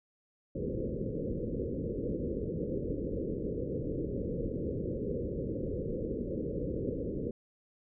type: low-pass noise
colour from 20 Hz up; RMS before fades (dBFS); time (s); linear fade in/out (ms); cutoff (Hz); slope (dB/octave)
white; -35; 0.55-7.31; 5; 530; 96
effects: none